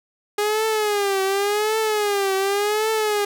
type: tone with vibrato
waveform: sawtooth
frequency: 411.6 Hz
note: G#4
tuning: 16 cents flat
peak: -15 dBFS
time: 0.38-3.25 s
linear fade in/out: 5 ms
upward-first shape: triangle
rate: 0.89 Hz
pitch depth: 130 cents each way
effects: none